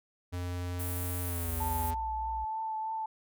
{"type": "tone with pitch glide", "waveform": "square", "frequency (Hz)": [88.9, 82.47], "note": ["F2", "E2"], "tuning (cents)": [31, 1], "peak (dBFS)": -34, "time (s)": [0.32, 1.95], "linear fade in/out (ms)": 20, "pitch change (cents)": -130, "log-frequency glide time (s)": [1.22, 1.58]}
{"type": "high-pass noise", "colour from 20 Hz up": "pink", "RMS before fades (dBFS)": -40, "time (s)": [0.79, 1.91], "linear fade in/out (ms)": 10, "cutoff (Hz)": 10000, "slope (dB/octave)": 24}
{"type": "tone", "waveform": "sine", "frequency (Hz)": 60.4, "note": "B1", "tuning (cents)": -38, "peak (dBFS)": -38, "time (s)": [1.45, 2.45], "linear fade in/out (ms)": 10}
{"type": "tone with vibrato", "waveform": "sine", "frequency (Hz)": 880, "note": "A5", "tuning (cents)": 0, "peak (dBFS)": -32, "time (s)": [1.6, 3.06], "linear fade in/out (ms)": 5, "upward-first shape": "triangle", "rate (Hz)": 3.2, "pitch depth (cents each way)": 19}
{"effects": []}